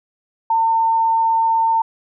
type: tone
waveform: sine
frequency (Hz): 904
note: A5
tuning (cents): +47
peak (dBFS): -13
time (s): 0.5-1.82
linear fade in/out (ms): 5
effects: none